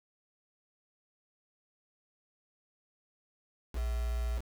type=tone with quantisation; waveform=sine; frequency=59 Hz; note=A#1; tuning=22 cents sharp; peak=-30 dBFS; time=3.73-4.42 s; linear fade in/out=50 ms; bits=7; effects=none